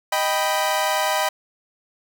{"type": "chord", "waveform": "sawtooth", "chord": "Eb augmented", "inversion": "none", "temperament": "equal", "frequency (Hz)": [622.3, 784, 987.8], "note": ["Eb5", "G5", "B5"], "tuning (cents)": [0, 0, 0], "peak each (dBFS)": -20, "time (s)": [0.12, 1.29], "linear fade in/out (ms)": 5, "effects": []}